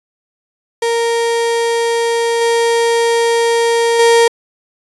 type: tone with level steps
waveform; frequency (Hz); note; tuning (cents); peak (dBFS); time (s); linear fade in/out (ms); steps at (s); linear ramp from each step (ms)
35% pulse; 464.7; A#4; -5; -11 / -9 / -5; 0.82-4.28; 5; 2.41 / 3.99; 5
effects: resampled to 24000 Hz